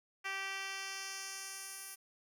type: tone with band-pass filter sweep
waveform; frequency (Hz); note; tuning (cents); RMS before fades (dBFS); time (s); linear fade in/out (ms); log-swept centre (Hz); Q
10% pulse; 388.9; G4; -14; -43; 0.24-1.96; 20; 2400 to 12000; 1.1
effects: 10-bit